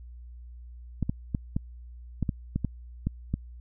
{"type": "clicks", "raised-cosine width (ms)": 5, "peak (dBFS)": -14, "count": 10, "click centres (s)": [1.027, 1.095, 1.348, 1.565, 2.227, 2.292, 2.56, 2.647, 3.07, 3.34], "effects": ["added 60 Hz sine -42 dBFS peak until 3.6 s"]}